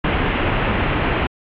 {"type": "low-pass noise", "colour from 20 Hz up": "pink", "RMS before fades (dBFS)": -19, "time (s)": [0.04, 1.27], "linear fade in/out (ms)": 5, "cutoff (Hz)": 3000, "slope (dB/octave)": 48, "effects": ["AAC 64 kbps"]}